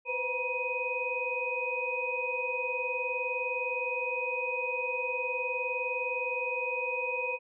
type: tone cluster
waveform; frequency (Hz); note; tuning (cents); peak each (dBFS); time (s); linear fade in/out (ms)
sine; 495.4 / 515 / 957 / 2501; B4 / C5 / A#5 / D#7; +5 / -28 / +45 / +8; -37 / -37 / -38 / -32; 0.05-7.39; 50
effects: none